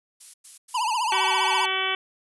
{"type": "noise bursts", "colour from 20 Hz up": "violet", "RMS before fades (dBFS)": -39, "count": 3, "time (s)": [0.2, 0.82], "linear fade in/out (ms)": 10, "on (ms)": 140, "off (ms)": 100}
{"type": "tone with vibrato", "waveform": "square", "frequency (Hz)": 929, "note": "A#5", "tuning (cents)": -6, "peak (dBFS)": -23, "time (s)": [0.74, 1.66], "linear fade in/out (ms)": 10, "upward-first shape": "triangle", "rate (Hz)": 15, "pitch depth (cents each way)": 180}
{"type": "harmonic tone", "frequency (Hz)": 380, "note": "F#4", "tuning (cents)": 46, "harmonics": [1, 2, 3, 4, 5, 6, 7, 8, 9], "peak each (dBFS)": [-34, -34, -31, -32, -34, -29, -34, -29, -33], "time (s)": [1.12, 1.95], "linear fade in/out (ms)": 2}
{"effects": ["resampled to 24000 Hz"]}